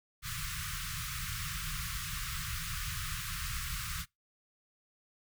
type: band-stop noise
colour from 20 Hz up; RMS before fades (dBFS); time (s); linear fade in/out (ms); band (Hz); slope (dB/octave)
pink; -38; 0.22-4.06; 50; 170 to 1100; 96
effects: noise-tail reverb RT60 0.2 s tail -25 dB re dry